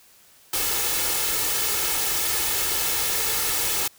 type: noise with comb filter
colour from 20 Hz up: white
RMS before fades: -24 dBFS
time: 0.53-3.88 s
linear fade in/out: 5 ms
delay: 2.3 ms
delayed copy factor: +0.6
effects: white hiss -54 dBFS RMS until 3.98 s